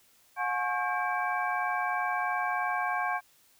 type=tone cluster; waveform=sine; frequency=724 / 847 / 1092 / 1598 / 2312 Hz; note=F#5 / G#5 / C#6 / G6 / D7; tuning=-38 / +34 / -26 / +33 / -28 cents; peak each=-32 / -35 / -33 / -33 / -38 dBFS; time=0.36-3.21 s; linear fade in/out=50 ms; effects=white hiss -63 dBFS RMS until 3.59 s